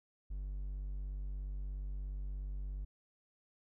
triangle tone, 48.47 Hz, G1, 19 cents flat, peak -36 dBFS, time 0.3-2.85 s, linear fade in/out 10 ms, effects none

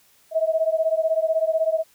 sine beating tone pair, 636 / 652 Hz, D#5 / E5, +38 / -19 cents, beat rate 16 Hz, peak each -21 / -22 dBFS, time 0.31-1.84 s, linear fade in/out 50 ms, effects white hiss -58 dBFS RMS until 1.94 s

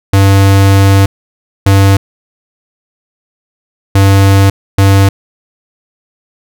square tone bursts at uneven times, 98 Hz, G2, in tune, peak -4 dBFS, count 4, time 0.13-1.06 / 1.66-1.97 / 3.95-4.5 / 4.78-5.09 s, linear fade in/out 5 ms, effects none

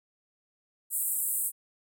pink band-pass noise, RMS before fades -30 dBFS, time 0.9-1.52 s, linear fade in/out 50 ms, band 7900 to 16000 Hz, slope 96 dB/octave, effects none

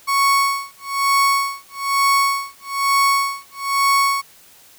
35% pulse tone with tremolo, 1108.7 Hz, C#6, in tune, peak -11 dBFS, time 0.07-4.22 s, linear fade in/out 20 ms, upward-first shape sine, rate 1.1 Hz, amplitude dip 100%, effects white hiss -48 dBFS RMS until 4.78 s

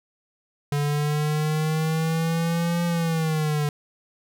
square exponential two-way sweep, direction up then down, 144.2 to 172.4 to 146.2 Hz, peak -22 dBFS, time 0.72-3.69 s, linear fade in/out 2 ms, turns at 2.85 s, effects none

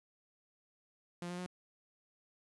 sawtooth tone with pitch steps, 174.61 / 177.56 / 180.56 Hz, F3 / F3 / F#3, 0 / +29 / -42 cents, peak -36 dBFS, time 1.22-1.463 s, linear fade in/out 2 ms, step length 81 ms, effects resampled to 24000 Hz + 12-bit

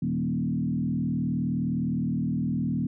sine tone with frequency modulation, 198.7 Hz, G3, 24 cents sharp, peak -24 dBFS, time 0.02-2.87 s, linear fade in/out 5 ms, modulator 39.4 Hz, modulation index 1.7, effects none

